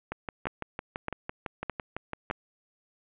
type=two click trains; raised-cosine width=0.5 ms; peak=-18 / -15 dBFS; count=14 / 4; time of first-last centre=0.12-2.301 / 0.47-2.31 s; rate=5.96 / 1.63 Hz; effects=resampled to 8000 Hz + 8-bit